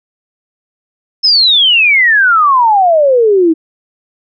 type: exponential sweep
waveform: sine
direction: down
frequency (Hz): 5290 to 311.8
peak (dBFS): -5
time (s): 1.23-3.54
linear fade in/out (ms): 20
effects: none